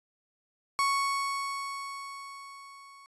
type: tone with level ramp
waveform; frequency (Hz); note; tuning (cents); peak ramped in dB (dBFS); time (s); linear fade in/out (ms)
35% pulse; 1108.7; C#6; 0; -22 to -49; 0.79-3.06; 0
effects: resampled to 24000 Hz